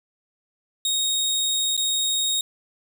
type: tone with dropouts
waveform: 25% pulse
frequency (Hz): 3744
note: A#7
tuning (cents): +7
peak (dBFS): -17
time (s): 0.85-2.41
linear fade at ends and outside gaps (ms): 2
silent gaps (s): 1.767-1.776
effects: 8-bit